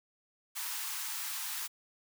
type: high-pass noise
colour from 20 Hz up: white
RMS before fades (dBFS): -38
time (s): 0.55-1.68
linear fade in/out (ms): 20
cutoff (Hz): 800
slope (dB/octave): 96
effects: none